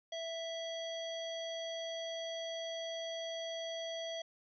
harmonic tone, 659.3 Hz, E5, in tune, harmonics 1 / 3 / 5 / 7 / 9, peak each -40 / -51 / -44 / -56 / -54 dBFS, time 0.12-4.22 s, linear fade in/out 5 ms, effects none

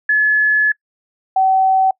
sine tone pair in turn, 1711 / 762.2 Hz, A6 / G5, -49 / -49 cents, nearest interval octave + major second, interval 1400 cents, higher first, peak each -10 dBFS, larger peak neither, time 0.09-0.72 / 1.36-1.91 s, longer first, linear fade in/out 5 ms, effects noise-tail reverb RT60 0.1 s tail -26 dB re dry

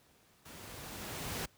pink noise with level ramp, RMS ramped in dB -51 to -37 dBFS, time 0.45-1.46 s, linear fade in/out 10 ms, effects pink hiss -66 dBFS RMS until 1.57 s + high-pass 60 Hz 12 dB/octave

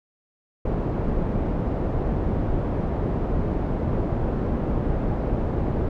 pink low-pass noise, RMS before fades -24 dBFS, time 0.65-5.89 s, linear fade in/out 5 ms, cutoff 580 Hz, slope 12 dB/octave, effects none

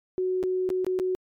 sine tone with dropouts, 370 Hz, F#4, in tune, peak -23 dBFS, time 0.18-1.15 s, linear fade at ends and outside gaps 0 ms, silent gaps 0.429-0.437 / 0.691-0.702 / 0.846-0.866 / 0.99-0.998 s, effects MP3 96 kbps

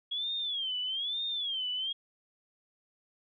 sine tone with vibrato, 3300 Hz, G#7, 12 cents flat, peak -31 dBFS, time 0.11-1.93 s, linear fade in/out 10 ms, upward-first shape sine, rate 1.1 Hz, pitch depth 180 cents each way, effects none

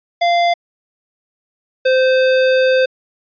square tone pair in turn, 692 / 518.4 Hz, F5 / C5, -16 / -16 cents, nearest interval perfect fourth, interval 500 cents, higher first, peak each -12 / -11 dBFS, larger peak second, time 0.21-0.54 / 1.85-2.86 s, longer second, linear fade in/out 10 ms, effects resampled to 11025 Hz

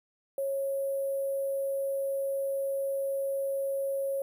sine tone with sample-and-hold, 548 Hz, C#5, 20 cents flat, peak -28 dBFS, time 0.38-4.22 s, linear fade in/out 2 ms, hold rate 11025 Hz, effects none

